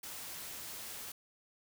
white noise, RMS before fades -45 dBFS, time 0.03-1.12 s, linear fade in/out 5 ms, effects none

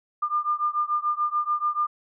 sine beating tone pair, 1200 / 1206.9 Hz, D6 / D6, +37 / +47 cents, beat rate 6.9 Hz, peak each -25 / -26 dBFS, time 0.22-1.87 s, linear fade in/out 10 ms, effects none

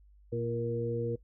harmonic tone with a mistuned harmonic, 117.5 Hz, A#2, 14 cents sharp, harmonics 1 / 2 / 3 / 4, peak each -35 / -40 / -39 / -32 dBFS, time 0.32-1.16 s, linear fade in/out 10 ms, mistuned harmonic 3, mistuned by -29 cents, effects noise-tail reverb RT60 0.1 s tail -20 dB re dry + added 50 Hz sine -56 dBFS peak until 1.23 s

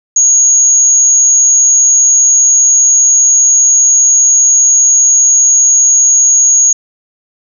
sine tone, 6645 Hz, G#8, in tune, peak -4 dBFS, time 0.16-6.73 s, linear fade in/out 5 ms, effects none

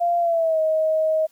sine tone with pitch glide, 692 to 630.9 Hz, F5 to D#5, -16 to +24 cents, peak -17 dBFS, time 0-1.27 s, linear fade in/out 20 ms, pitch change -160 cents, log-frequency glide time 0.19-0.6 s, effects white hiss -60 dBFS RMS until 1.31 s + high-pass 80 Hz 12 dB/octave

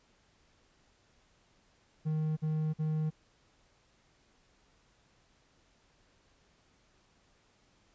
triangle tone bursts, 155.56 Hz, D#3, in tune, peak -27 dBFS, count 3, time 2.05-3.106 s, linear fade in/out 20 ms, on 320 ms, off 48 ms, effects pink hiss -68 dBFS RMS until 7.94 s + resampled to 16000 Hz

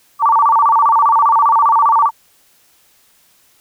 sine tone with vibrato, 1023 Hz, C6, 39 cents flat, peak -8 dBFS, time 0.19-2.11 s, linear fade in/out 50 ms, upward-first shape square, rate 15 Hz, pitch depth 210 cents each way, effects white hiss -53 dBFS RMS until 3.6 s

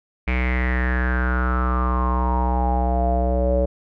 square tone with low-pass filter sweep, 62.7 Hz, B1, 27 cents sharp, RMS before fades -20 dBFS, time 0.27-3.66 s, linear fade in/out 10 ms, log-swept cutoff 2300 to 540 Hz, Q 8.8, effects none

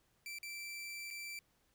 sawtooth tone with dropouts, 2338 Hz, D7, 8 cents flat, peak -40 dBFS, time 0.26-1.39 s, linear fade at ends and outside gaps 1 ms, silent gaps 0.386-0.43 / 1.104-1.109 s, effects pink hiss -75 dBFS RMS until 1.74 s

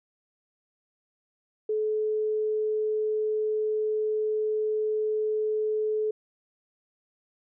sine tone, 430 Hz, A4, 40 cents flat, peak -24 dBFS, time 1.69-6.11 s, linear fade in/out 5 ms, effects none

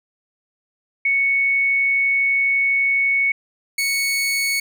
sine / sawtooth tone pair in turn, 2217 / 2217 Hz, C#7 / C#7, 0 / 0 cents, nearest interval unison, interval 0 cents, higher neither, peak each -15 dBFS, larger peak neither, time 1.05-3.32 / 3.78-4.6 s, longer first, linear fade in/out 5 ms, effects none

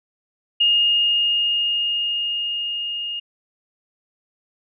sine tone with level ramp, 2843 Hz, F7, 30 cents sharp, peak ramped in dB -13 to -25 dBFS, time 0.6-3.2 s, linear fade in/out 10 ms, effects none

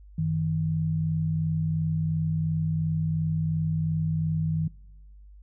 sine tone pair together, 95.8 / 158.65 Hz, G2 / D#3, -39 / +34 cents, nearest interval major sixth, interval 873 cents, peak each -31 / -24 dBFS, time 0.18-4.68 s, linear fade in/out 5 ms, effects noise-tail reverb RT60 1.0 s tail -23 dB re dry + added 50 Hz sine -46 dBFS peak until 5.42 s

